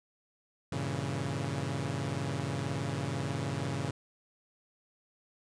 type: chord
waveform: sawtooth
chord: G diminished seventh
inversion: none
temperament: equal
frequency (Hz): 98 / 116.54 / 138.59 / 164.81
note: G2 / Bb2 / Db3 / Fb3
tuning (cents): 0 / 0 / 0 / 0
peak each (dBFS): -35 / -35 / -31 / -36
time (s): 0.72-3.91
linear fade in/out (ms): 5
effects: resampled to 22050 Hz